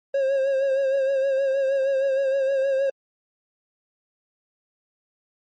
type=tone with vibrato; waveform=triangle; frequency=541 Hz; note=C#5; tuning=42 cents flat; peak=-17 dBFS; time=0.14-2.9 s; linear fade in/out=5 ms; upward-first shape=sine; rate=6.4 Hz; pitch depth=43 cents each way; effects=MP3 32 kbps